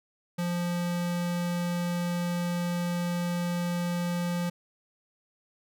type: tone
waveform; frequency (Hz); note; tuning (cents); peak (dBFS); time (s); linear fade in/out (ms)
square; 174.61; F3; 0; -28; 0.38-4.5; 10
effects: none